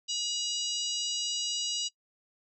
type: harmonic tone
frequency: 964 Hz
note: B5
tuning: 42 cents flat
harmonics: 3 / 4 / 5 / 6 / 7 / 8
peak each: -34 / -37 / -36 / -37 / -41 / -41 dBFS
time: 0.08-1.89 s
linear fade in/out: 20 ms
effects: noise-tail reverb RT60 0.1 s tail -22 dB re dry